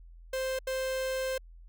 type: tone bursts at uneven times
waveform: 45% pulse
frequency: 523.3 Hz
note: C5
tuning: in tune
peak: -30 dBFS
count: 2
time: 0.33-0.59 / 0.67-1.38 s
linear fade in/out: 5 ms
effects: added 42 Hz sine -48 dBFS peak until 1.68 s